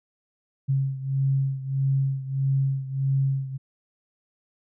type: beating tone pair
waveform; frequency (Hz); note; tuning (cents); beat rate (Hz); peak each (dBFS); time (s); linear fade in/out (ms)
sine; 135.3 / 136.9; C#3 / C#3; -42 / -21; 1.6; -23 / -27; 0.68-3.58; 20
effects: none